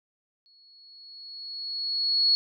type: tone with exponential growth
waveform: sine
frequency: 4356 Hz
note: C#8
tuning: 31 cents flat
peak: -17 dBFS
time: 0.46-2.35 s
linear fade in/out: 0 ms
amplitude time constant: 410 ms
effects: none